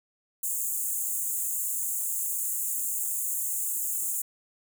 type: high-pass noise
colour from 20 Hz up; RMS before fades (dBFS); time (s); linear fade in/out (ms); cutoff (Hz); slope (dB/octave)
pink; -30; 0.43-4.22; 5; 6800; 96
effects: none